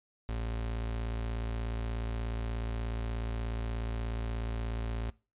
35% pulse tone, 56.7 Hz, A#1, 47 cents flat, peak -31 dBFS, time 0.29-5.1 s, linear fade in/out 0 ms, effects noise-tail reverb RT60 0.3 s tail -21 dB re dry + resampled to 8000 Hz

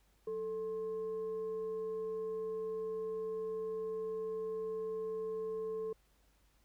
sine tone with frequency modulation, 440 Hz, A4, in tune, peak -36 dBFS, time 0.27-5.93 s, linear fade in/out 5 ms, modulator 622 Hz, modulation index 0.27, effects added 50 Hz sine -70 dBFS peak until 6.64 s + pink hiss -73 dBFS RMS until 6.64 s

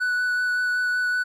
triangle tone with vibrato, 1483 Hz, F#6, 4 cents sharp, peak -19 dBFS, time 0-1.24 s, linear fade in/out 20 ms, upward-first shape sine, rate 5.3 Hz, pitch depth 10 cents each way, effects none

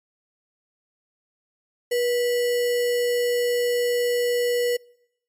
sine tone with sample-and-hold, 483.9 Hz, B4, 35 cents flat, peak -19 dBFS, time 1.91-4.77 s, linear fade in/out 10 ms, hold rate 2450 Hz, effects noise-tail reverb RT60 0.8 s tail -26 dB re dry + MP3 64 kbps

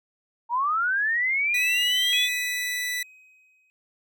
sine linear sweep, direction up, 913 to 3520 Hz, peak -21 dBFS, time 0.49-2.29 s, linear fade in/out 50 ms
sawtooth tone, 1975.5 Hz, B6, in tune, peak -23 dBFS, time 1.54-3.03 s, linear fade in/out 5 ms
triangle tone with exponential decay, 2524 Hz, D#7, 24 cents sharp, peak -22 dBFS, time 2.13-3.7 s, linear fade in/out 0 ms, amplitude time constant 340 ms
effects none

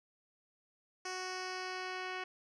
10% pulse tone with low-pass filter sweep, 370 Hz, F#4, in tune, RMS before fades -41 dBFS, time 1.05-2.24 s, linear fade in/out 5 ms, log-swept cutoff 6200 to 3400 Hz, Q 2.2, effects none

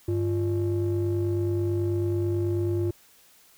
triangle ring-modulated tone, 123.8 Hz, B2, 5 cents sharp, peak -18 dBFS, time 0.08-2.91 s, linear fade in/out 5 ms, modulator 223 Hz, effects white hiss -57 dBFS RMS until 3.57 s

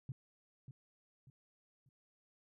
sine tone with echo, 130.81 Hz, C3, in tune, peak -39 dBFS, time 0.09-0.12 s, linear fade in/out 2 ms, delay 590 ms, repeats 3, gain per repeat -9 dB, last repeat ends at 1.89 s, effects none

